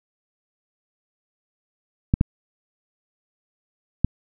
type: clicks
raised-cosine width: 5 ms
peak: -4 dBFS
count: 3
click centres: 2.139 / 2.211 / 4.046 s
effects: none